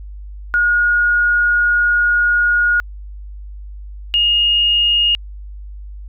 sine tone pair in turn, 1439 / 2851 Hz, F#6 / F7, -49 / +35 cents, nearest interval octave, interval 1184 cents, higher second, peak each -11 dBFS, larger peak neither, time 0.54-2.8 / 4.14-5.15 s, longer first, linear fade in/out 0 ms, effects added 50 Hz sine -29 dBFS peak until 6.08 s

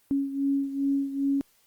sine beating tone pair, 276.4 / 278.9 Hz, C#4 / C#4, -5 / +11 cents, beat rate 2.5 Hz, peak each -25 / -30 dBFS, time 0.11-1.41 s, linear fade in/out 0 ms, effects white hiss -64 dBFS RMS until 1.66 s + Opus 24 kbps

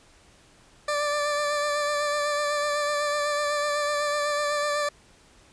20% pulse tone with vibrato, 587.3 Hz, D5, in tune, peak -19 dBFS, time 0.88-4.89 s, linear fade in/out 5 ms, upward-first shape sine, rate 8 Hz, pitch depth 21 cents each way, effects pink hiss -56 dBFS RMS until 5.52 s + resampled to 22050 Hz

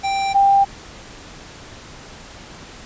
square / sine tone pair in turn, 785 / 792.3 Hz, G5 / G5, +2 / +18 cents, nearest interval unison, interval 16 cents, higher second, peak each -19 / -10 dBFS, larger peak second, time 0.03-0.34 / 0.34-0.65 s, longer neither, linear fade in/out 20 ms, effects pink hiss -39 dBFS RMS until 2.85 s + resampled to 16000 Hz

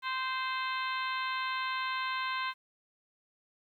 harmonic tone with a mistuned harmonic, 520 Hz, C5, 11 cents flat, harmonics 2 / 3 / 4 / 5 / 6 / 7 / 8, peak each -34 / -38 / -40 / -42 / -44 / -45 / -46 dBFS, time 0.02-2.54 s, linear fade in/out 50 ms, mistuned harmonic 8, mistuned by -21 cents, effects 11-bit

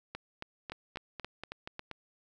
two click trains, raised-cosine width 0.3 ms, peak -24 / -23 dBFS, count 6 / 7, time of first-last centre 0.72-1.913 / 0.15-1.794 s, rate 4.19 / 3.65 Hz, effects none

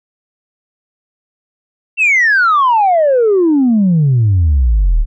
sine exponential sweep, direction down, 2738 to 34.65 Hz, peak -6 dBFS, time 1.97-5.06 s, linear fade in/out 50 ms, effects tanh soft clip ceiling -5 dBFS

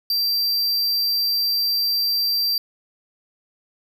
square tone, 4704 Hz, D8, 2 cents sharp, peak -19 dBFS, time 0.1-2.58 s, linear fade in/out 2 ms, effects none

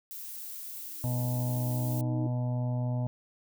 violet noise, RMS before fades -41 dBFS, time 0.11-2.01 s, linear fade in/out 0 ms
sine tone with exponential growth, 311.1 Hz, D#4, in tune, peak -31 dBFS, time 0.61-2.27 s, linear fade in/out 5 ms, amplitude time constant 360 ms
harmonic tone, 123.47 Hz, B2, in tune, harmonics 1 / 2 / 4 / 5 / 6 / 7 / 8, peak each -28 / -37 / -50 / -41 / -51 / -47 / -57 dBFS, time 1.04-3.07 s, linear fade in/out 0 ms
effects none

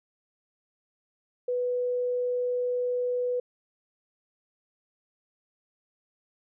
sine tone, 493.9 Hz, B4, in tune, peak -25 dBFS, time 1.48-3.4 s, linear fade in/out 5 ms, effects none

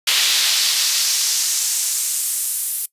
brown noise with high-pass filter sweep, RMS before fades -19 dBFS, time 0.07-2.86 s, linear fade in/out 5 ms, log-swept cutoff 3300 to 11000 Hz, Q 1.5, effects noise-tail reverb RT60 0.1 s tail -21 dB re dry + resampled to 32000 Hz

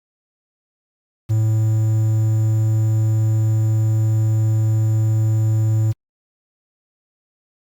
triangle tone with quantisation, 109.6 Hz, A2, 6 cents flat, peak -12 dBFS, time 1.29-5.93 s, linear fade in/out 20 ms, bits 7, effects Opus 48 kbps

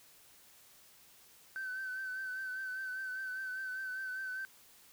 sine tone with vibrato, 1531 Hz, G6, 41 cents flat, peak -36 dBFS, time 1.56-4.45 s, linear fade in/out 0 ms, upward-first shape triangle, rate 5 Hz, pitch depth 40 cents each way, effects tanh soft clip ceiling -34 dBFS + white hiss -61 dBFS RMS until 4.92 s

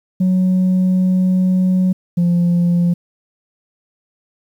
sine tone pair in turn, 184.8 / 173.85 Hz, F#3 / F3, -2 / -8 cents, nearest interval minor second, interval 106 cents, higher first, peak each -9 dBFS, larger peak neither, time 0.2-1.93 / 2.17-2.94 s, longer first, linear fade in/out 10 ms, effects tanh soft clip ceiling -10 dBFS + 8-bit

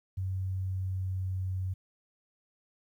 sine tone with pitch glide, 94.3 to 93.38 Hz, F#2 to F#2, +33 to +16 cents, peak -30 dBFS, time 0.17-1.74 s, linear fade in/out 10 ms, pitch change -17 cents, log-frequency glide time 0.42-1.55 s, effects 11-bit

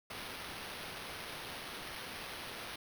white noise with sample-and-hold, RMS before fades -45 dBFS, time 0.1-2.76 s, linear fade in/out 5 ms, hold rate 7350 Hz, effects none

